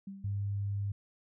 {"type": "tone with exponential decay", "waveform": "sine", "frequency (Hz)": 195.8, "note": "G3", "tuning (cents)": -2, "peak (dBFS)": -38, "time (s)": [0.07, 0.63], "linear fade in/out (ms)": 5, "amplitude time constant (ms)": 120}
{"type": "tone", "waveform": "sine", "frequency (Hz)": 100.6, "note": "G2", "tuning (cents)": 45, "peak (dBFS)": -31, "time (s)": [0.24, 0.92], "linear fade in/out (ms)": 5}
{"effects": []}